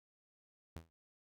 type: tone with exponential decay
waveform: sawtooth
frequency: 82.1 Hz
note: E2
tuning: 6 cents flat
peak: -39 dBFS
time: 0.76-0.9 s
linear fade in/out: 0 ms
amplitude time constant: 29 ms
effects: none